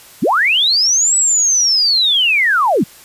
sine linear two-way sweep, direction up then down, 137.9 to 7902 to 137.9 Hz, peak -10 dBFS, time 0.22-2.84 s, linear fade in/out 10 ms, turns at 1.16 s, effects white hiss -41 dBFS RMS until 3.04 s + resampled to 32000 Hz

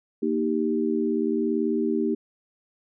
sine chord, Eb major, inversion second, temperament equal, 233.1 / 311.1 / 392 Hz, Bb3 / Eb4 / G4, 0 / 0 / 0 cents, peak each -26 dBFS, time 0.22-2.15 s, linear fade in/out 10 ms, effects none

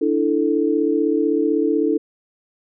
sine chord, D suspended second, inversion none, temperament equal, 293.7 / 329.6 / 440 Hz, D4 / E4 / A4, 0 / 0 / 0 cents, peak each -20 dBFS, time 0.01-1.98 s, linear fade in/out 10 ms, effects none

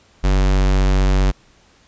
square tone, 47.59 Hz, F#1, 49 cents sharp, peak -13 dBFS, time 0.23-1.32 s, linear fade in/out 20 ms, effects pink hiss -53 dBFS RMS until 1.87 s + resampled to 16000 Hz

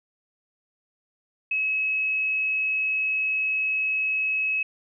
sine tone, 2570 Hz, E7, 45 cents flat, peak -22 dBFS, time 1.51-4.63 s, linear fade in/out 5 ms, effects none

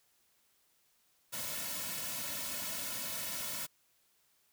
white noise with comb filter, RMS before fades -39 dBFS, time 1.32-3.67 s, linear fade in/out 20 ms, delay 2.5 ms, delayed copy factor -1, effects white hiss -72 dBFS RMS until 4.52 s

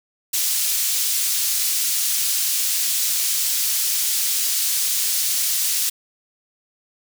pink high-pass noise, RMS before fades -21 dBFS, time 0.33-5.9 s, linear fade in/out 10 ms, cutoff 5100 Hz, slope 12 dB/octave, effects none

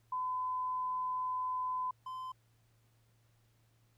sine / triangle tone pair in turn, 1013 / 1027.1 Hz, B5 / C6, +44 / -32 cents, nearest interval unison, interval 24 cents, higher second, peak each -33 / -38 dBFS, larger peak first, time 0.12-1.91 / 2.06-2.32 s, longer first, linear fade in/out 5 ms, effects added 114 Hz sine -68 dBFS peak until 3.97 s + pink hiss -75 dBFS RMS until 3.97 s

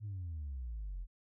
sine exponential sweep, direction down, 110 to 41.2 Hz, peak -37 dBFS, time 0-1.07 s, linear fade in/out 50 ms, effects tanh soft clip ceiling -36 dBFS

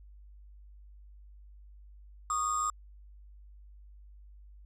sine tone cluster, 1123 / 1229 / 7530 Hz, C#6 / D#6 / A#8, +22 / -22 / +16 cents, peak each -34 / -28 / -35 dBFS, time 2.3-2.7 s, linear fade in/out 2 ms, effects tanh soft clip ceiling -24 dBFS + added 50 Hz sine -50 dBFS peak until 4.65 s

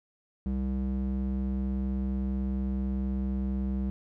square tone with band-pass filter, 65.41 Hz, C2, in tune, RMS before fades -30 dBFS, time 0.46-3.9 s, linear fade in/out 0 ms, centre 150 Hz, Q 3.2, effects none

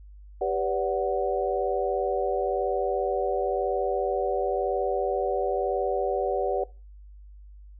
sine chord, G major seventh, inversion none, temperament equal with one note detuned, 392 / 493.9 / 574.9 / 740 Hz, G4 / B4 / D5 / F#5, 0 / 0 / -37 / 0 cents, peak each -29 dBFS, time 0.41-6.64 s, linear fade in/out 5 ms, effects noise-tail reverb RT60 0.3 s tail -21 dB re dry + added 50 Hz sine -44 dBFS peak until 7.79 s

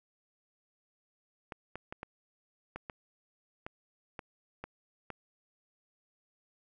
clicks, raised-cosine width 0.5 ms, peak -25 dBFS, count 10, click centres 1.522 / 1.756 / 1.925 / 2.031 / 2.76 / 2.898 / 3.665 / 4.192 / 4.64 / 5.103 s, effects none

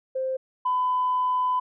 sine tone pair in turn, 523.3 / 1004.5 Hz, C5 / B5, 0 / +29 cents, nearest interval major seventh, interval 1129 cents, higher second, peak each -24 / -20 dBFS, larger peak second, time 0.15-0.37 / 0.65-1.6 s, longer second, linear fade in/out 10 ms, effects tanh soft clip ceiling -16 dBFS

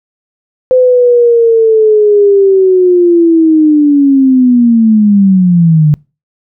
sine linear sweep, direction down, 513 to 146.83 Hz, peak -3 dBFS, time 0.71-5.94 s, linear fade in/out 0 ms, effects noise-tail reverb RT60 0.3 s tail -26 dB re dry

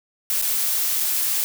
blue noise with dropouts, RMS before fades -22 dBFS, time 0.3-1.44 s, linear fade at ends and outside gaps 0 ms, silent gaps 0.415-0.423 / 1-1.004 s, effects none

